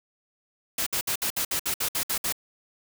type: noise bursts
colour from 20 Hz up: white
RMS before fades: -27 dBFS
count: 11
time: 0.78-2.325 s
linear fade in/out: 5 ms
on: 85 ms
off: 61 ms
effects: none